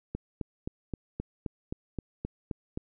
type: click train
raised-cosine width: 3 ms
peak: -20 dBFS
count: 11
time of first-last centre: 0.15-2.775 s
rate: 3.81 Hz
effects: none

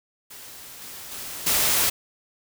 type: noise with level steps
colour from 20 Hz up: white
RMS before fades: -42 / -39 / -35 / -21 dBFS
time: 0.3-1.9 s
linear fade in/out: 10 ms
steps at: 0.81 / 1.11 / 1.46 s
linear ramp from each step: 10 ms
effects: none

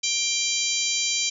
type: harmonic tone with a mistuned harmonic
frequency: 789 Hz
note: G5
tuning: 11 cents sharp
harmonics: 3 / 4 / 5 / 6 / 7 / 8 / 9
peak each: -30 / -30 / -30 / -30 / -30 / -30 / -30 dBFS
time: 0.03-1.3 s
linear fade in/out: 10 ms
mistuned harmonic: 7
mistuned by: +36 cents
effects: none

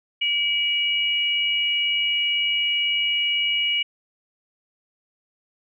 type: tone pair together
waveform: sine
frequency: 2302 / 2900 Hz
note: D7 / F#7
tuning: -35 / -35 cents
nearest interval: major third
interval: 400 cents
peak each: -24 / -21 dBFS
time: 0.21-3.83 s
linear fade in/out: 10 ms
effects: none

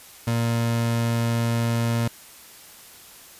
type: tone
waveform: 30% pulse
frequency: 116.54 Hz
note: A#2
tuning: in tune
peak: -18 dBFS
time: 0.27-2.08 s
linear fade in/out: 5 ms
effects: white hiss -46 dBFS RMS until 3.39 s + resampled to 32000 Hz

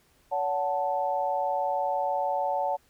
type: chord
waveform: sine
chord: F# minor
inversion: second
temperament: equal with one note detuned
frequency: 566.3 / 740 / 880 Hz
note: C#5 / F#5 / A5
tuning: +37 / 0 / 0 cents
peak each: -30 / -29 / -29 dBFS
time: 0.31-2.77 s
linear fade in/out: 20 ms
effects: pink hiss -64 dBFS RMS until 2.89 s

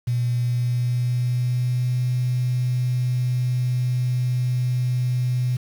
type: tone with pitch glide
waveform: triangle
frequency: 121.1 to 124.94 Hz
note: B2 to B2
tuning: -34 to +20 cents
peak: -15 dBFS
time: 0.07-5.57 s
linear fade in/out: 10 ms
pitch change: +54 cents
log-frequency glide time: 0.3-2.02 s
effects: tanh soft clip ceiling -17 dBFS + 7-bit

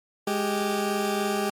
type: tone pair together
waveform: 20% pulse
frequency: 207.7 / 392.1 Hz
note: G#3 / G4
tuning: 0 / 0 cents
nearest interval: major seventh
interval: 1100 cents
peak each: -22 dBFS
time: 0.27-1.5 s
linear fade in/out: 5 ms
effects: MP3 64 kbps

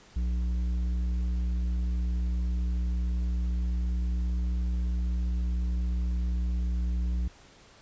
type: tone with tanh clipping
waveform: triangle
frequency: 60.3 Hz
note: B1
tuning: 41 cents flat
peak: -27 dBFS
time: 0.16-7.28 s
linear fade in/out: 5 ms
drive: 12 dB
effects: pink hiss -55 dBFS RMS until 7.81 s + resampled to 16000 Hz

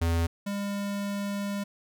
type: tone pair in turn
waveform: square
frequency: 83.7 / 201.4 Hz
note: E2 / G3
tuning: +27 / +47 cents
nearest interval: octave + minor third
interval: 1520 cents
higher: second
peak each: -24 / -30 dBFS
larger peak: first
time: 0.01-0.27 / 0.46-1.64 s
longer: second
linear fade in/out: 10 ms
effects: none

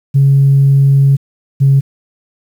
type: tone pair in turn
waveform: sine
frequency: 138 / 137.21 Hz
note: C#3 / C#3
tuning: -7 / -17 cents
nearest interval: unison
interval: 10 cents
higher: first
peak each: -4 dBFS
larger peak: neither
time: 0.14-1.17 / 1.6-1.81 s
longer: first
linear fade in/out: 20 ms
effects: tanh soft clip ceiling -1 dBFS + 7-bit

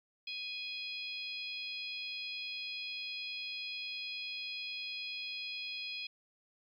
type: harmonic tone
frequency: 830.6 Hz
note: G#5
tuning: in tune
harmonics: 3 / 4 / 5 / 6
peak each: -42 / -44 / -46 / -48 dBFS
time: 0.27-6.07 s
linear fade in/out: 5 ms
effects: 12-bit

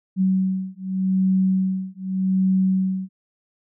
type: beating tone pair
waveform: sine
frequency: 188.3 / 189.14 Hz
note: F#3 / F#3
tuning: +31 / +38 cents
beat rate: 0.84 Hz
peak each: -21 dBFS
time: 0.16-3.09 s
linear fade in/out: 50 ms
effects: none

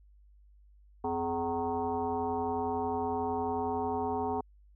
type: tone with frequency modulation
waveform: sine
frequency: 590 Hz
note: D5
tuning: 8 cents sharp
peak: -29 dBFS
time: 1.04-4.41 s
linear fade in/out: 5 ms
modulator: 167 Hz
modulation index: 2.3
effects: added 50 Hz sine -56 dBFS peak until 4.75 s

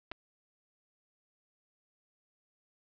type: clicks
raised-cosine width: 0.3 ms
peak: -24 dBFS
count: 2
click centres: 0.115 / 0.118 s
effects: low-pass 4000 Hz 12 dB/octave

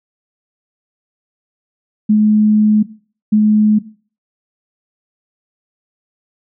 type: tone pair in turn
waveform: sine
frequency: 212.8 / 212.8 Hz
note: G#3 / G#3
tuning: +42 / +42 cents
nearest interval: unison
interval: 0 cents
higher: neither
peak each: -7 dBFS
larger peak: neither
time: 2.09-2.83 / 3.32-3.79 s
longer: first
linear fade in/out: 10 ms
effects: noise-tail reverb RT60 0.4 s tail -17 dB re dry

